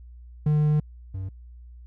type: tone pair in turn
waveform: triangle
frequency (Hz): 150.7 / 95.12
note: D3 / F#2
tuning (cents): +45 / +48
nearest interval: minor sixth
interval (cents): 797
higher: first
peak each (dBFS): -16 / -27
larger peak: first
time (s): 0.46-0.8 / 1.14-1.29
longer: first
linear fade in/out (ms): 5
effects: added 60 Hz sine -42 dBFS peak until 1.86 s